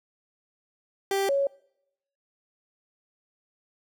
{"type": "tone pair in turn", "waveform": ["30% pulse", "sine"], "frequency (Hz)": [392.5, 555.8], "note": ["G4", "C#5"], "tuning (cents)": [2, 4], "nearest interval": "tritone", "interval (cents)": 602, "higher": "second", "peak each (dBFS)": -21, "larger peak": "neither", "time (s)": [[1.11, 1.29], [1.29, 1.47]], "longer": "neither", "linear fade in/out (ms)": 2, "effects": ["noise-tail reverb RT60 0.8 s tail -24 dB re dry"]}